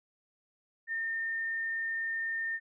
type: tone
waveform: sine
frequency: 1816 Hz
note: A#6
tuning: 46 cents flat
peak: -31 dBFS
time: 0.87-2.6 s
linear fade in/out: 50 ms
effects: none